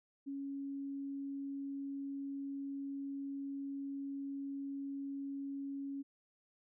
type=tone; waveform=sine; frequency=277.2 Hz; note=C#4; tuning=in tune; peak=-39 dBFS; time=0.26-6.03 s; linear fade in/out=20 ms; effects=none